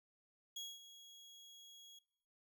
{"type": "tone with ADSR envelope", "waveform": "30% pulse", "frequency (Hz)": 3316, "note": "G#7", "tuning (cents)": -3, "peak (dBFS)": -40, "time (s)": [0.56, 1.99], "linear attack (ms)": 7, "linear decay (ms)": 220, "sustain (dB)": -14, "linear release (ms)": 5, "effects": ["noise-tail reverb RT60 0.8 s tail -21 dB re dry"]}